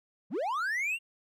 triangle linear sweep, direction up, 138.59 to 2836 Hz, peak -27 dBFS, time 0.3-0.99 s, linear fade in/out 50 ms, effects none

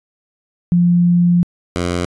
sine / 10% pulse tone pair in turn, 174.61 / 87.91 Hz, F3 / F2, 0 / +12 cents, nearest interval octave, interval 1188 cents, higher first, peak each -9 dBFS, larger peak neither, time 0.72-1.43 / 1.76-2.05 s, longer first, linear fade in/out 0 ms, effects resampled to 22050 Hz

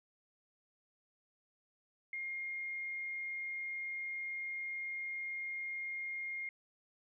sine tone, 2129 Hz, C7, 30 cents sharp, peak -38 dBFS, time 2.13-6.49 s, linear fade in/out 2 ms, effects none

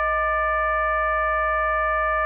sine tone with frequency modulation, 1193 Hz, D6, 27 cents sharp, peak -19 dBFS, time 0-2.25 s, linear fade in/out 0 ms, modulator 567 Hz, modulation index 1.1, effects none

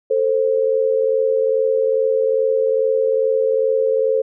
sine tone pair together, 444.6 / 527 Hz, A4 / C5, +18 / +12 cents, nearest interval minor third, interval 294 cents, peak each -17 dBFS, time 0.1-4.22 s, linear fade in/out 10 ms, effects none

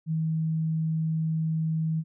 sine tone, 159.8 Hz, D#3, 47 cents sharp, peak -24 dBFS, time 0.06-2.04 s, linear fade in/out 50 ms, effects none

